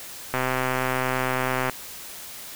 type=click train; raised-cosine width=0.5 ms; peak=-9 dBFS; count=176; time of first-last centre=0.34-1.697 s; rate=129 Hz; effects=white hiss -39 dBFS RMS until 2.55 s